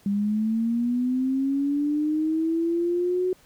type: linear sweep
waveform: sine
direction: up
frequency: 198.2 to 370.1 Hz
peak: -21 dBFS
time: 0.06-3.33 s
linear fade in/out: 2 ms
effects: pink hiss -57 dBFS RMS until 3.45 s